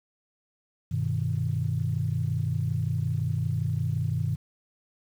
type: chord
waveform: sine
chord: G augmented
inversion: none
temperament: equal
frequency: 98 / 123.47 / 155.56 Hz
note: G2 / B2 / D#3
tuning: 0 / 0 / 0 cents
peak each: -29 / -28 / -29 dBFS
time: 0.91-4.36 s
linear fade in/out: 10 ms
effects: tanh soft clip ceiling -15 dBFS + 9-bit